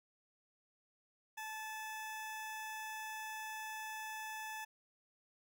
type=tone; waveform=20% pulse; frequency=870 Hz; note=A5; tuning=20 cents flat; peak=-38 dBFS; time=1.37-4.65 s; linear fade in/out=10 ms; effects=none